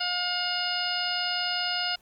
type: harmonic tone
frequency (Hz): 715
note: F5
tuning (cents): +41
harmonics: 1 / 2 / 3 / 4 / 5 / 6 / 7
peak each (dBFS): -34 / -33 / -39 / -31 / -41 / -35 / -32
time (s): 0-1.96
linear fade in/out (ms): 10
effects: pink hiss -62 dBFS RMS until 2.01 s